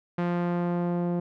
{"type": "tone with low-pass filter sweep", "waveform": "sawtooth", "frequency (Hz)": 174.61, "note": "F3", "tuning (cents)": 0, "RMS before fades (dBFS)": -27, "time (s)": [0.18, 1.2], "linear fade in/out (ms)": 5, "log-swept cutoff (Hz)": [1900, 620], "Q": 0.79, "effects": []}